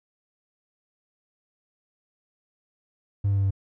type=tone with pitch steps; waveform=triangle; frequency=100.3 / 99.32 / 98.35 / 97.39 Hz; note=G2 / G2 / G2 / G2; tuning=+40 / +23 / +6 / -11 cents; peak=-17 dBFS; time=3.24-3.508 s; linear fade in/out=10 ms; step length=67 ms; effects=tanh soft clip ceiling -15 dBFS